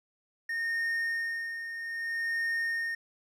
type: tone with tremolo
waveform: triangle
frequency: 1838 Hz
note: A#6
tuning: 25 cents flat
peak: -26 dBFS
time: 0.49-2.95 s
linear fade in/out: 5 ms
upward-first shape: sine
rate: 0.62 Hz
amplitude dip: 60%
effects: none